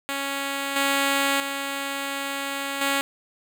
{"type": "tone with level steps", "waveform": "5% pulse", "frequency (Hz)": 277.2, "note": "C#4", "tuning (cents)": 0, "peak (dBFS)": [-15, -9, -16, -10], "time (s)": [0.09, 3.01], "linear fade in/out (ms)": 0, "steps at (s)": [0.76, 1.4, 2.81], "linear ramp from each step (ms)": 2, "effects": []}